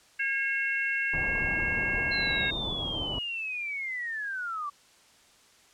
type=harmonic tone; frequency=543 Hz; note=C#5; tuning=36 cents flat; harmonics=3 / 4 / 5; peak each=-29 / -31 / -33 dBFS; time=0.19-2.51 s; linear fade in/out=10 ms
type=low-pass noise; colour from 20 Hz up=pink; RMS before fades=-36 dBFS; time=1.13-3.19 s; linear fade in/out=5 ms; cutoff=1100 Hz; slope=48 dB/octave
type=linear sweep; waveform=sine; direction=down; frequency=4152 to 1134 Hz; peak=-31 dBFS; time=2.11-4.7 s; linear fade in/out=10 ms
effects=white hiss -59 dBFS RMS until 5.73 s + low-pass 8000 Hz 12 dB/octave